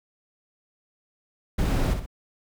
brown noise with echo, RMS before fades -22 dBFS, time 1.58-1.94 s, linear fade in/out 10 ms, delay 61 ms, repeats 2, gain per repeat -7 dB, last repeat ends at 2.062 s, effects none

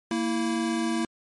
square tone pair together, 230.5 / 328.7 Hz, A#3 / E4, -19 / -5 cents, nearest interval tritone, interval 614 cents, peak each -28 dBFS, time 0.11-1.05 s, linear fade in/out 2 ms, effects MP3 48 kbps

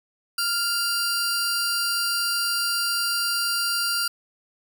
sawtooth tone pair together, 1396.9 / 4716 Hz, F6 / D8, 0 / +6 cents, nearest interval octave + major sixth, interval 2106 cents, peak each -22 dBFS, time 0.38-4.08 s, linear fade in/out 5 ms, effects none

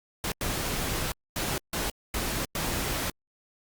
pink noise bursts at uneven times, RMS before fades -30 dBFS, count 6, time 0.24-0.32 / 0.41-1.12 / 1.36-1.58 / 1.73-1.9 / 2.14-2.45 / 2.55-3.1 s, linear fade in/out 2 ms, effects Opus 48 kbps

